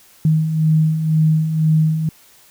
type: beating tone pair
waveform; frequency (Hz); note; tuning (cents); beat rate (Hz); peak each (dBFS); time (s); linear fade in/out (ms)
sine; 155.56 / 157.56; D#3 / D#3; 0 / +22; 2; -21 / -13; 0.25-2.09; 2
effects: white hiss -49 dBFS RMS until 2.5 s

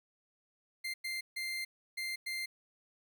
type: tone bursts at uneven times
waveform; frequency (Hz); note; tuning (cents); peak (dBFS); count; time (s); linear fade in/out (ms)
30% pulse; 2093; C7; 0; -33; 5; 0.84-0.94 / 1.04-1.21 / 1.36-1.65 / 1.97-2.16 / 2.26-2.46; 10
effects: 11-bit

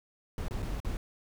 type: noise with dropouts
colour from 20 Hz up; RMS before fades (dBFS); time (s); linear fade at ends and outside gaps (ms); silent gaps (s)
brown; -34; 0.38-0.97; 1; 0.483-0.509 / 0.622-0.627 / 0.802-0.847
effects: none

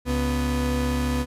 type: tone pair together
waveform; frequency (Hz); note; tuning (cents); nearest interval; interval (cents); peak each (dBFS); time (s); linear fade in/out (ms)
35% pulse; 70.51 / 247.6; C#2 / B3; +30 / +5; octave + minor seventh; 2175; -23; 0.05-1.26; 50
effects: resampled to 32000 Hz

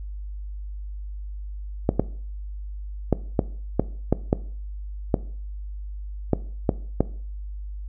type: clicks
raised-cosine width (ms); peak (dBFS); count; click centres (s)
2; -4; 11; 1.891 / 1.996 / 3.127 / 3.392 / 3.796 / 4.126 / 4.329 / 5.142 / 6.333 / 6.692 / 7.006
effects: noise-tail reverb RT60 0.5 s tail -18 dB re dry + added 50 Hz sine -31 dBFS peak until 7.88 s

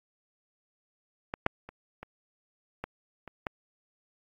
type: clicks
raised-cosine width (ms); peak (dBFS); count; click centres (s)
0.5; -17 / -9 / -28 / -26 / -19 / -28 / -16; 7; 1.339 / 1.464 / 1.69 / 2.03 / 2.84 / 3.277 / 3.468
effects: AAC 32 kbps

